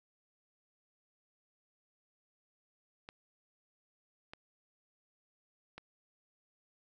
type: clicks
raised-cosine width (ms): 0.3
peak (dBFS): -30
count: 3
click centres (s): 3.089 / 4.335 / 5.78
effects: none